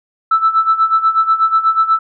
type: tone with tremolo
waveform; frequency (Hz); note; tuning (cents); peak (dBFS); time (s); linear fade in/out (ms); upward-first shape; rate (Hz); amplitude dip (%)
sine; 1318.5; E6; 0; -6; 0.31-1.99; 5; sine; 8.2; 80
effects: tanh soft clip ceiling -3 dBFS